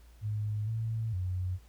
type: tone with pitch steps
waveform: sine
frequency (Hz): 105.8 / 112.2 / 91.6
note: G#2 / A2 / F#2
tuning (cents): +33 / +34 / -17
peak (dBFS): -30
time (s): 0.21-1.59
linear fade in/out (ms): 50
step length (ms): 460
effects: added 58 Hz sine -53 dBFS peak until 1.68 s + pink hiss -65 dBFS RMS until 1.68 s